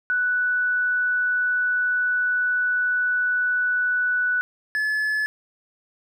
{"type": "tone pair in turn", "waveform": ["sine", "triangle"], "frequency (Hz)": [1483, 1720.2], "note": ["F#6", "A6"], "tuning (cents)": [4, -40], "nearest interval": "minor third", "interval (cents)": 256, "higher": "second", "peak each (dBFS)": -19, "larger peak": "neither", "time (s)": [[0.1, 4.41], [4.75, 5.26]], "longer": "first", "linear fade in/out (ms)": 0, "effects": []}